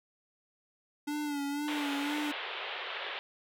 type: tone with vibrato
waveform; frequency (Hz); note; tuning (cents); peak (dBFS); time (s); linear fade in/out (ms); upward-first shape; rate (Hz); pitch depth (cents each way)
square; 290; D4; -22; -33; 1.07-2.32; 10; sine; 2; 51
type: band-pass noise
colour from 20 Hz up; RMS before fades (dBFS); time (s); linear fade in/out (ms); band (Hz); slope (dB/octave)
white; -39; 1.68-3.19; 0; 390 to 3600; 48
effects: none